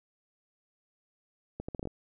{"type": "accelerating click train", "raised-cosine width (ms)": 2, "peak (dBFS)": -23, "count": 7, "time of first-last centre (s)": [1.6, 1.873], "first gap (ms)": 85, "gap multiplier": 0.74, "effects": []}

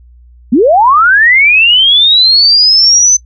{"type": "linear sweep", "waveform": "sine", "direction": "up", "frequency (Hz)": [207.7, 6150], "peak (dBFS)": -3, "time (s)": [0.52, 3.17], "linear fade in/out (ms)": 10, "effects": ["noise-tail reverb RT60 0.1 s tail -24 dB re dry", "added 60 Hz sine -36 dBFS peak until 3.25 s"]}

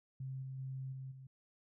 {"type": "tone with level steps", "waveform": "sine", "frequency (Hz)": 132.4, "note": "C3", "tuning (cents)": 21, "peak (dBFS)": [-40, -42, -40, -43, -50], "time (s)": [0.2, 1.27], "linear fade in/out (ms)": 5, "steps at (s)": [0.42, 0.58, 0.92, 1.11], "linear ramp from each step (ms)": 10, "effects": []}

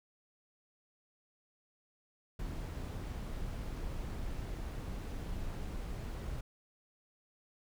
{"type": "noise", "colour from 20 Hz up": "brown", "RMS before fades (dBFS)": -40, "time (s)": [2.39, 6.41], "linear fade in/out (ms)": 5, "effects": []}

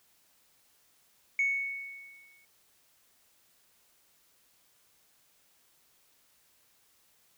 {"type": "tone with exponential decay", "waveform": "sine", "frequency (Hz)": 2217, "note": "C#7", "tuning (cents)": 0, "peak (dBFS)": -22, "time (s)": [1.39, 2.45], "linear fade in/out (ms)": 2, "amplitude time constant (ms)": 230, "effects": ["tanh soft clip ceiling -21 dBFS", "white hiss -67 dBFS RMS until 7.37 s"]}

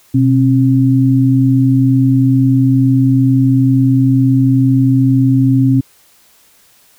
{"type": "tone pair together", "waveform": "sine", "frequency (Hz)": [125.8, 268], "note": ["B2", "C4"], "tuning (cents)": [32, 42], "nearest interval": "octave + minor second", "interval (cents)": 1310, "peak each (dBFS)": -10, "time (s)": [0.14, 5.81], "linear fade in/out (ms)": 10, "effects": ["white hiss -49 dBFS RMS until 6.98 s"]}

